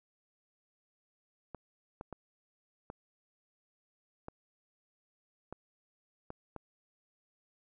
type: clicks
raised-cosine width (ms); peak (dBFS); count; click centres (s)
1; -28; 8; 1.547 / 2.011 / 2.127 / 2.901 / 4.284 / 5.526 / 6.304 / 6.563
effects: none